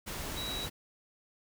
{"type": "tone in noise", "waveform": "sine", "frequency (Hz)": 3888, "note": "B7", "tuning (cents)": -28, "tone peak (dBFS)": -37, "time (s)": [0.36, 0.67], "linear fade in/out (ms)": 20, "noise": "pink", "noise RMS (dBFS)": -39, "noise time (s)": [0.06, 0.7], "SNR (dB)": -1, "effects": []}